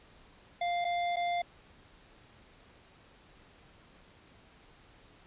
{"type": "tone with dropouts", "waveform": "square", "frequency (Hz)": 698.5, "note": "F5", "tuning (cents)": 0, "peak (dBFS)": -30, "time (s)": [0.61, 1.42], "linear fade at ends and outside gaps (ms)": 5, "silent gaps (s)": [[0.845, 0.849], [1.16, 1.167]], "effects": ["pink hiss -59 dBFS RMS until 5.26 s", "resampled to 8000 Hz"]}